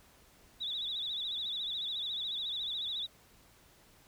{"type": "tone with vibrato", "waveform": "sine", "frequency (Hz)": 3652, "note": "A#7", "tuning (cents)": -36, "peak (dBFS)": -34, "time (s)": [0.6, 3.07], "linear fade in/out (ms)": 20, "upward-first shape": "sine", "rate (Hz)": 14, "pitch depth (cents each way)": 120, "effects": ["pink hiss -62 dBFS RMS until 4.07 s"]}